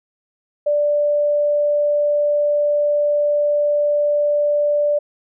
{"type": "tone", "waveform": "sine", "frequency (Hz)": 587.3, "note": "D5", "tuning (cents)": 0, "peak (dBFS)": -14, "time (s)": [0.66, 4.99], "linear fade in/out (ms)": 10, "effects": []}